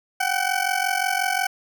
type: ring-modulated tone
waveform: 20% pulse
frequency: 757 Hz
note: F#5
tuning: 39 cents sharp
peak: -13 dBFS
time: 0.2-1.47 s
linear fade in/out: 5 ms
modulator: 22.8 Hz
effects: none